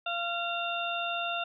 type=harmonic tone with a mistuned harmonic; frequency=690 Hz; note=F5; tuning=21 cents flat; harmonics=1 / 2 / 4 / 5; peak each=-34 / -35 / -35 / -38 dBFS; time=0.06-1.44 s; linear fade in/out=5 ms; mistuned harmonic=5; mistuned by=+80 cents; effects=none